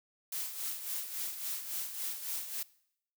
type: noise with tremolo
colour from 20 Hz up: blue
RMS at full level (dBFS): -36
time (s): 0.32-2.63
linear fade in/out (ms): 5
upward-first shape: sine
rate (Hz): 3.6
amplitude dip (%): 60
effects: noise-tail reverb RT60 0.7 s tail -21 dB re dry